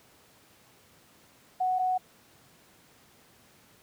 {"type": "tone pair in turn", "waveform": "sine", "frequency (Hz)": [740, 740], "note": ["F#5", "F#5"], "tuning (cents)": [0, 0], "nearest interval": "unison", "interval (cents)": 0, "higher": "neither", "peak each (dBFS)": -24, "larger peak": "neither", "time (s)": [[1.6, 1.79], [1.79, 1.98]], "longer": "neither", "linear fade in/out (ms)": 10, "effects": ["pink hiss -59 dBFS RMS until 3.82 s", "high-pass 100 Hz 12 dB/octave"]}